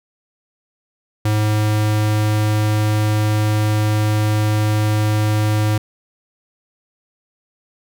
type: tone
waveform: square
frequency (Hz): 106.6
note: G#2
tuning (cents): +46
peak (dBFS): -15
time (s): 1.25-5.78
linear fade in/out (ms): 5
effects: none